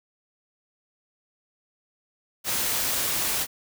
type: noise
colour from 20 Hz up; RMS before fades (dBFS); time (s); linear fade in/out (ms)
white; -26; 2.44-3.47; 50
effects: none